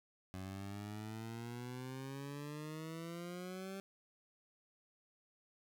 20% pulse exponential sweep, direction up, 92.8 to 196 Hz, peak -39 dBFS, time 0.34-3.8 s, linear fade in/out 0 ms, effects none

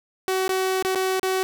sawtooth tone with dropouts, 376.9 Hz, F#4, 32 cents sharp, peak -17 dBFS, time 0.28-1.43 s, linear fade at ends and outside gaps 0 ms, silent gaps 0.48-0.492 / 0.825-0.849 / 0.948-0.956 / 1.196-1.231 s, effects none

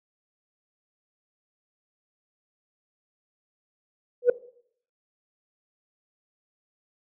sine tone with exponential growth, 489.3 Hz, B4, 16 cents flat, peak -8 dBFS, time 4.22-4.3 s, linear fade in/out 5 ms, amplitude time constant 16 ms, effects noise-tail reverb RT60 0.6 s tail -18 dB re dry + tanh soft clip ceiling -10 dBFS

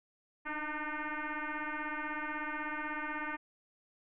sine tone with frequency modulation, 311.1 Hz, D#4, in tune, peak -35 dBFS, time 0.45-3.37 s, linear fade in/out 20 ms, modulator 303 Hz, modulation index 6.4, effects none

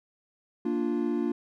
triangle chord, Bb major, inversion none, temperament equal, 233.1 / 293.7 / 349.2 Hz, Bb3 / D4 / F4, 0 / 0 / 0 cents, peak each -28 dBFS, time 0.65-1.32 s, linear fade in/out 5 ms, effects none

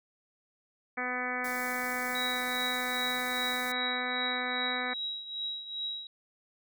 harmonic tone, 250 Hz, B3, 21 cents sharp, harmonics 1 / 2 / 3 / 4 / 5 / 6 / 7 / 8 / 9, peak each -41 / -41 / -39 / -44 / -40 / -40 / -38 / -39 / -38 dBFS, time 0.97-4.94 s, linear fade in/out 10 ms
white band-stop noise, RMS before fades -44 dBFS, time 1.44-3.72 s, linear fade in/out 5 ms, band 600 to 4200 Hz, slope 24 dB/octave
sine tone with tremolo, 3851 Hz, B7, 44 cents flat, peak -31 dBFS, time 2.15-6.07 s, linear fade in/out 2 ms, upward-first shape triangle, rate 2.5 Hz, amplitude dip 75%
effects none

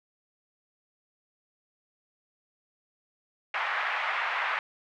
white band-pass noise, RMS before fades -30 dBFS, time 3.54-4.59 s, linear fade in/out 2 ms, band 770 to 2200 Hz, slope 24 dB/octave, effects none

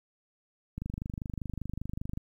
click train, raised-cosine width 5 ms, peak -23 dBFS, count 36, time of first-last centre 0.78-2.174 s, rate 25.1 Hz, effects 10-bit

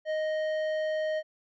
sine tone with tanh clipping, 622.3 Hz, D#5, in tune, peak -29 dBFS, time 0.05-1.23 s, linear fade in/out 50 ms, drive 11 dB, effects none

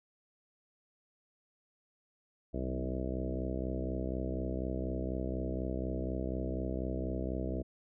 harmonic tone with a mistuned harmonic, 64.1 Hz, C2, 35 cents flat, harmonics 1 / 2 / 3 / 4 / 5 / 6 / 7 / 8 / 9 / 10, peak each -37 / -43 / -42 / -42 / -41 / -45 / -45 / -47 / -47 / -45 dBFS, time 2.53-7.63 s, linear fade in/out 20 ms, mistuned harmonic 3, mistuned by -17 cents, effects none

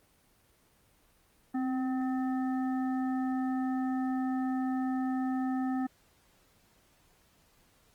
harmonic tone with a mistuned harmonic, 256.1 Hz, C4, 37 cents flat, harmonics 1 / 3 / 5 / 7, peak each -29 / -38 / -46 / -48 dBFS, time 1.54-5.87 s, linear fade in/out 10 ms, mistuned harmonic 1, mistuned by +34 cents, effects pink hiss -66 dBFS RMS until 7.94 s + Opus 24 kbps

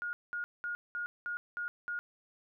sine tone bursts, 1431 Hz, F6, 42 cents sharp, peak -34 dBFS, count 7, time 0.02-1.99 s, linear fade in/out 0 ms, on 110 ms, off 200 ms, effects none

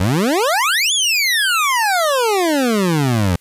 25% pulse exponential two-way sweep, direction up then down, 84 to 3520 to 84 Hz, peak -10 dBFS, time 0-3.36 s, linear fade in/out 5 ms, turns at 0.93 s, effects white hiss -55 dBFS RMS until 3.4 s + resampled to 32000 Hz

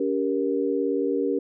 sine chord, G diminished, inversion second, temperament just, 282.2 / 392 / 470.4 Hz, Db4 / G4 / Bb4, +31 / 0 / +16 cents, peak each -26 dBFS, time 0-1.39 s, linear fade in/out 5 ms, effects none

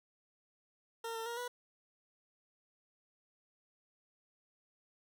20% pulse tone with pitch steps, 457.9 / 451.8 / 470.5 / 489.3 Hz, A#4 / A4 / A#4 / B4, -31 / +46 / +16 / -16 cents, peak -34 dBFS, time 1.04-1.48 s, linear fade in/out 5 ms, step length 110 ms, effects none

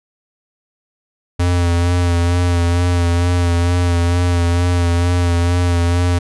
square tone with vibrato, 87.2 Hz, F2, 2 cents flat, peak -13 dBFS, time 1.39-6.19 s, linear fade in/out 10 ms, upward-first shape sine, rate 2.2 Hz, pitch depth 28 cents each way, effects resampled to 24000 Hz

